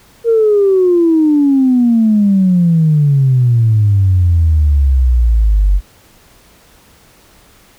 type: exponential sweep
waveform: sine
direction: down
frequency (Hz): 469.2 to 46.04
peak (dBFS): -6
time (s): 0.24-5.81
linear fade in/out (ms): 50
effects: tanh soft clip ceiling -2 dBFS + pink hiss -46 dBFS RMS until 7.78 s